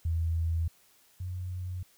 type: tone pair in turn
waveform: sine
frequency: 82.41 / 90.93 Hz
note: E2 / F#2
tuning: 0 / -30 cents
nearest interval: major second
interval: 170 cents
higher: second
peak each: -26 / -33 dBFS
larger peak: first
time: 0.05-0.68 / 1.2-1.83 s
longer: neither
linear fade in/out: 5 ms
effects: white hiss -63 dBFS RMS until 1.97 s